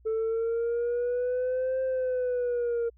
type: exponential two-way sweep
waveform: sine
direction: up then down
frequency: 440 to 524 to 464.2 Hz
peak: -23 dBFS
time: 0.05-2.9 s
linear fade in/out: 20 ms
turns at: 1.82 s
effects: tanh soft clip ceiling -24 dBFS + added 60 Hz sine -55 dBFS peak until 2.97 s